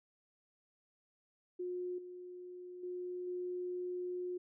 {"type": "tone with level steps", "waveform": "sine", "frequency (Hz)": 359.7, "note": "F#4", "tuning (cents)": -49, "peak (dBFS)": [-37, -46, -39, -37], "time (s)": [1.59, 4.38], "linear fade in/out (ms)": 10, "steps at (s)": [1.98, 2.83, 3.27], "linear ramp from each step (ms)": 5, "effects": []}